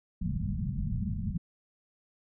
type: low-pass noise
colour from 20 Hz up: white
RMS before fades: -32 dBFS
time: 0.21-1.38 s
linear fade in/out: 10 ms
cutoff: 220 Hz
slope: 96 dB/octave
effects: none